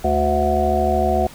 harmonic tone, 73.42 Hz, D2, in tune, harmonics 1 / 3 / 5 / 7 / 9 / 10, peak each -22 / -25 / -23 / -26 / -21 / -20 dBFS, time 0.04-1.27 s, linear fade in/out 5 ms, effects pink hiss -41 dBFS RMS until 1.34 s

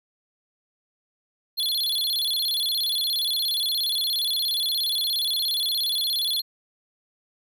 square tone with vibrato, 3800 Hz, A#7, 33 cents sharp, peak -23 dBFS, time 1.57-6.42 s, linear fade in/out 20 ms, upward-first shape square, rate 17 Hz, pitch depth 180 cents each way, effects none

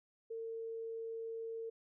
sine tone, 453.4 Hz, A#4, 48 cents flat, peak -40 dBFS, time 0.3-1.7 s, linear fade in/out 10 ms, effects none

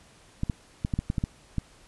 clicks, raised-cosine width 5 ms, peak -14 dBFS, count 9, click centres 0.434 / 0.498 / 0.849 / 0.938 / 0.99 / 1.101 / 1.182 / 1.239 / 1.583 s, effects pink hiss -56 dBFS RMS until 1.87 s + resampled to 24000 Hz

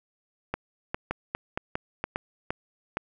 two click trains, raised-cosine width 0.5 ms, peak -13 / -13 dBFS, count 5 / 5, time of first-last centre 1.11-2.97 / 0.54-2.159 s, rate 2.15 / 2.47 Hz, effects none

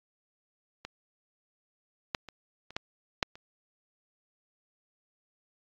clicks, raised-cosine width 0.2 ms, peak -21 / -11 / -26 / -28 / -14 / -7 / -30 dBFS, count 7, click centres 0.85 / 2.148 / 2.287 / 2.706 / 2.765 / 3.228 / 3.355 s, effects low-pass 5000 Hz 12 dB/octave + AAC 32 kbps

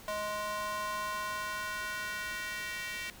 square tone with high-pass filter sweep, 209.4 Hz, G#3, 15 cents sharp, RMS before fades -37 dBFS, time 0.08-3.1 s, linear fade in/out 0 ms, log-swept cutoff 760 to 2100 Hz, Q 2.5, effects pink hiss -52 dBFS RMS until 3.2 s

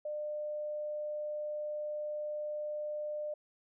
sine tone, 600 Hz, D5, 37 cents sharp, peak -35 dBFS, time 0.05-3.34 s, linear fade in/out 5 ms, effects none

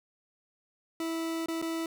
40% pulse tone with dropouts, 327.8 Hz, E4, 10 cents flat, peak -30 dBFS, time 1-1.86 s, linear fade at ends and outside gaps 2 ms, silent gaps 1.46-1.484 / 1.617-1.624 s, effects none

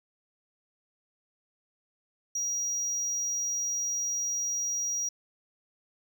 triangle tone, 5740 Hz, F8, 47 cents sharp, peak -27 dBFS, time 2.35-5.09 s, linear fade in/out 5 ms, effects none

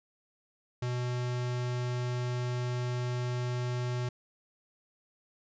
square tone, 123.47 Hz, B2, in tune, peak -31 dBFS, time 0.82-4.09 s, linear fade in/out 5 ms, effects resampled to 16000 Hz

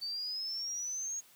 sine exponential sweep, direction up, 4536 to 6645 Hz, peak -35 dBFS, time 0.01-1.21 s, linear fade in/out 20 ms, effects white hiss -61 dBFS RMS until 1.35 s + high-pass 100 Hz 12 dB/octave

